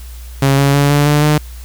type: tone with pitch steps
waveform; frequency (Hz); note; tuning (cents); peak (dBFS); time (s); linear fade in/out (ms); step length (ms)
sawtooth; 137.2 / 139.76 / 142.37 / 145.02 / 147.73 / 150.48; C#3 / C#3 / C#3 / D3 / D3 / D3; -17 / +15 / +47 / -22 / +11 / +42; -5; 0.42-1.38; 5; 160
effects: added 60 Hz sine -28 dBFS peak until 1.64 s + white hiss -41 dBFS RMS until 1.64 s